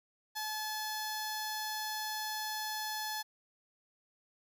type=tone with notch filter; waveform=10% pulse; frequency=860 Hz; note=A5; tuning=40 cents flat; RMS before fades=-38 dBFS; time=0.35-3.23 s; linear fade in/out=20 ms; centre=2700 Hz; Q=1.4; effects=none